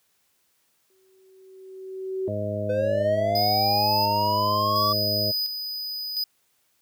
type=tone with exponential growth; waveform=sine; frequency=379.2 Hz; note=F#4; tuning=43 cents sharp; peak=-23 dBFS; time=0.9-2.28 s; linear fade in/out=1 ms; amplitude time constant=300 ms
type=harmonic tone; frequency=103.83 Hz; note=G#2; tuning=in tune; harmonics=1 / 2 / 3 / 4 / 5 / 6; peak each=-30 / -34 / -38 / -38 / -35 / -29 dBFS; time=2.27-5.32 s; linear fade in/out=20 ms
type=linear sweep; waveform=triangle; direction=up; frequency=504 to 1152 Hz; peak=-20 dBFS; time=2.69-4.93 s; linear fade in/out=10 ms
type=tone with tremolo; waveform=square; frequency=4978 Hz; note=D#8; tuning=in tune; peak=-24 dBFS; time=3.35-6.24 s; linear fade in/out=5 ms; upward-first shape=square; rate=0.71 Hz; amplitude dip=50%
effects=white hiss -68 dBFS RMS until 6.81 s + high-pass 60 Hz 12 dB/octave